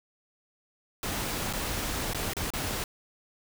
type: noise with dropouts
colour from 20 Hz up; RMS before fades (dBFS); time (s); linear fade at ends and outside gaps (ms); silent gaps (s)
pink; -32; 1.03-2.84; 1; 1.528-1.535 / 2.134-2.146 / 2.335-2.367 / 2.504-2.536
effects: none